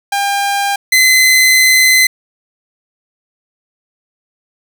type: tone pair in turn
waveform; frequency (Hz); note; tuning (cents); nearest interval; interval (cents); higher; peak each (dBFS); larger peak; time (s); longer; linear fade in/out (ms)
sawtooth; 801 / 2042; G5 / C7; +37 / -43; octave + major third; 1620; second; -9 / -3; second; 0.12-0.76 / 0.92-2.07; second; 5
effects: none